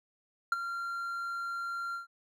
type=tone with ADSR envelope; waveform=triangle; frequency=1381 Hz; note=F6; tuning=20 cents flat; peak=-20 dBFS; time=0.52-2.07 s; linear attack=3 ms; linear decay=21 ms; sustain=-12 dB; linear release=130 ms; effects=none